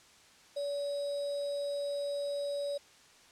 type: tone with sample-and-hold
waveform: sine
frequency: 571 Hz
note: D5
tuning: 49 cents flat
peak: -32 dBFS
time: 0.56-2.78 s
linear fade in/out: 10 ms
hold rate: 4410 Hz
effects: white hiss -59 dBFS RMS until 3.31 s + low-pass 7000 Hz 12 dB/octave